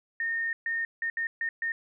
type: tone bursts at uneven times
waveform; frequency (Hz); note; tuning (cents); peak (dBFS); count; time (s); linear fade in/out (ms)
sine; 1833; A#6; -30; -27; 6; 0.2-0.53 / 0.66-0.85 / 1.02-1.1 / 1.17-1.27 / 1.41-1.49 / 1.62-1.72; 2
effects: none